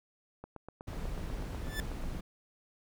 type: click train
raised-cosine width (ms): 1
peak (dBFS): -30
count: 14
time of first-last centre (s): 0.44-2.039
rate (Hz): 8.13
type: noise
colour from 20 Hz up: brown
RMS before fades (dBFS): -38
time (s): 0.87-2.21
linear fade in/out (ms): 10
type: tone with exponential growth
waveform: sawtooth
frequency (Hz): 1751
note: A6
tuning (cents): -9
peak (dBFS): -30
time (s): 1.58-1.8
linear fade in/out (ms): 0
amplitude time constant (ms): 47
effects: none